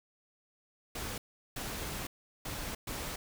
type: noise bursts at uneven times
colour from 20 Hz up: pink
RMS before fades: -39 dBFS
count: 4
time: 0.95-1.18 / 1.56-2.07 / 2.45-2.75 / 2.87-3.16 s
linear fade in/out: 5 ms
effects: none